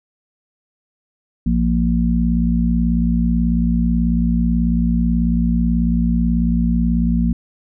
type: harmonic tone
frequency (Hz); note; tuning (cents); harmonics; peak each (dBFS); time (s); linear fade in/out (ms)
58.27; A#1; 0; 1 / 3 / 4; -18 / -18 / -18; 1.46-7.33; 5
effects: none